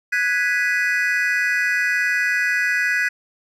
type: chord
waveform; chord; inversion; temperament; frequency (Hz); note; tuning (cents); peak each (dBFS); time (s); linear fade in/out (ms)
triangle; G# minor seventh; third; equal; 1480 / 1661.2 / 1975.5 / 2489; F#6 / G#6 / B6 / D#7; 0 / 0 / 0 / 0; -22 / -20 / -20 / -26; 0.12-3.09; 10
effects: none